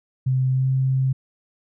sine tone with pitch glide, 130.1 to 132.07 Hz, C3 to C3, -9 to +17 cents, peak -17 dBFS, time 0.26-1.13 s, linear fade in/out 10 ms, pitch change +26 cents, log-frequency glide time 0.51-0.68 s, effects none

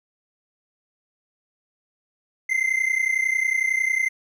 triangle tone pair together, 2062 / 2093 Hz, C7 / C7, -26 / 0 cents, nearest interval unison, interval 26 cents, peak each -21 dBFS, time 2.49-4.09 s, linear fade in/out 10 ms, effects none

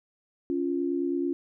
sine tone pair together, 278.6 / 347.8 Hz, C#4 / F4, +9 / -7 cents, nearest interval major third, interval 384 cents, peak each -28 dBFS, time 0.5-1.33 s, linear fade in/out 0 ms, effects none

